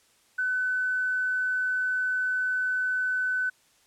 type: tone with tanh clipping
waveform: triangle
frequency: 1507 Hz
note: F#6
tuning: 31 cents sharp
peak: -24 dBFS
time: 0.38-3.5 s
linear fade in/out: 10 ms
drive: 3 dB
effects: white hiss -63 dBFS RMS until 3.86 s + low-pass 10000 Hz 12 dB/octave